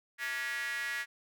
square tone with high-pass filter, 128.6 Hz, C3, 30 cents flat, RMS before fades -36 dBFS, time 0.18-1.06 s, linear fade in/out 50 ms, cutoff 1800 Hz, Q 6.6, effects none

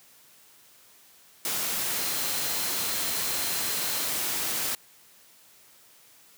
sine tone in noise, 4119 Hz, C8, 28 cents flat, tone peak -39 dBFS, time 1.98-4.08 s, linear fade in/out 2 ms, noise white, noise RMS -29 dBFS, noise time 1.45-4.75 s, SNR -13 dB, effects white hiss -56 dBFS RMS until 6.37 s + high-pass 100 Hz 12 dB/octave

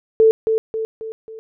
sine tone with echo, 443.3 Hz, A4, 13 cents sharp, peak -8 dBFS, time 0.2-0.31 s, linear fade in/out 0 ms, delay 270 ms, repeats 4, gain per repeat -6 dB, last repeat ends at 1.39 s, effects none

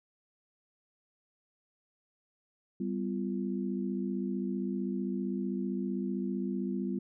sine tone cluster, 195.2 / 250.7 / 344.5 Hz, G3 / B3 / F4, -7 / +26 / -24 cents, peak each -33 / -36 / -38 dBFS, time 2.8-6.99 s, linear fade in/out 5 ms, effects none

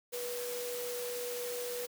sine tone in noise, 487.5 Hz, B4, 23 cents flat, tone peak -37 dBFS, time 0.12-1.87 s, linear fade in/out 20 ms, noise white, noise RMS -42 dBFS, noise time 0.12-1.87 s, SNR +2 dB, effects high-pass 200 Hz 12 dB/octave

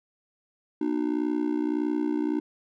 triangle tone with amplitude modulation, 302.8 Hz, D#4, 47 cents flat, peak -18 dBFS, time 0.81-2.4 s, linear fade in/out 5 ms, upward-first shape sine, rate 61.7 Hz, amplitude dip 95%, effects none

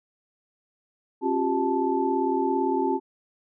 sine tone cluster, 270.6 / 352.6 / 390.3 / 876 Hz, C#4 / F4 / G4 / A5, -42 / +17 / -8 / -8 cents, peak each -27 dBFS, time 1.21-3 s, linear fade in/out 50 ms, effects none

